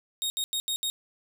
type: tone bursts at uneven times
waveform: sawtooth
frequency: 3729 Hz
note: A#7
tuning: in tune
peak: -24 dBFS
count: 5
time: 0.22-0.3 / 0.37-0.44 / 0.53-0.6 / 0.68-0.76 / 0.83-0.9 s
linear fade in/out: 0 ms
effects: none